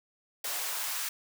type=noise with high-pass filter sweep; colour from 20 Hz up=white; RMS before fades=-34 dBFS; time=0.44-1.09 s; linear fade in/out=5 ms; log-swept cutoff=480 to 1300 Hz; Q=1.2; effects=none